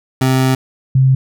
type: tone pair in turn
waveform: 25% pulse / sine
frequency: 130.81 / 132.18 Hz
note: C3 / C3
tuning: 0 / +18 cents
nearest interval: unison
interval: 18 cents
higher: second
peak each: -7 dBFS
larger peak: neither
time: 0.21-0.55 / 0.95-1.15 s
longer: first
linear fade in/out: 5 ms
effects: none

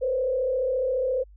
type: tone with frequency modulation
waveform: sine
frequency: 516 Hz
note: C5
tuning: 24 cents flat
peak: -22 dBFS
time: 0.01-1.24 s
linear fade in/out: 20 ms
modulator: 34.5 Hz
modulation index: 0.79
effects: added 50 Hz sine -47 dBFS peak until 1.36 s

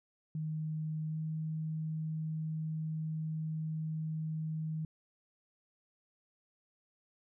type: tone with pitch glide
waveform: sine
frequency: 156 to 157.54 Hz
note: D#3 to D#3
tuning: +5 to +22 cents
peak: -34 dBFS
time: 0.35-4.85 s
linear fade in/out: 2 ms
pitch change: +17 cents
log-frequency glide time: 1.08-1.18 s
effects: none

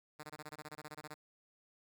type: tone bursts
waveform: 5% pulse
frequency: 151.9 Hz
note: D#3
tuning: 41 cents flat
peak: -34 dBFS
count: 15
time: 0.19-1.143 s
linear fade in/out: 10 ms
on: 43 ms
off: 22 ms
effects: none

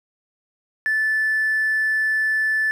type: tone with hard clipping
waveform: sine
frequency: 1750 Hz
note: A6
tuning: 10 cents flat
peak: -18 dBFS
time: 0.86-2.71 s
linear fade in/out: 0 ms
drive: 1 dB
effects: none

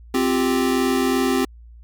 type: chord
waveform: square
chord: C suspended fourth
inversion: none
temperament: equal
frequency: 261.6 / 349.2 / 392 Hz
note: C4 / F4 / G4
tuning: 0 / 0 / 0 cents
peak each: -20 / -25 / -23 dBFS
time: 0.14-1.45 s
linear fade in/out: 5 ms
effects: added 58 Hz sine -40 dBFS peak until 1.83 s + MP3 96 kbps

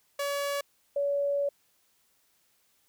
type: tone pair in turn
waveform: sawtooth / sine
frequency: 567 / 567 Hz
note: C#5 / C#5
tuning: +39 / +39 cents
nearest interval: unison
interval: 0 cents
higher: neither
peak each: -25 dBFS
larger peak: neither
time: 0.19-0.61 / 0.96-1.49 s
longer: second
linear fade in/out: 5 ms
effects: white hiss -69 dBFS RMS until 2.88 s

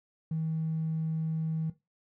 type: tone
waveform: triangle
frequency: 159.8 Hz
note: D#3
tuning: 47 cents sharp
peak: -25 dBFS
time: 0.31-1.7 s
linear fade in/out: 5 ms
effects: noise-tail reverb RT60 0.2 s tail -17 dB re dry + tanh soft clip ceiling -26 dBFS

